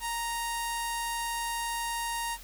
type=tone with low-pass filter; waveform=sawtooth; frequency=932.3 Hz; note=A#5; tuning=in tune; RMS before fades=-33 dBFS; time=0-2.38 s; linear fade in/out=50 ms; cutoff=11000 Hz; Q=2.6; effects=added 40 Hz sine -48 dBFS peak until 2.43 s + white hiss -50 dBFS RMS until 2.43 s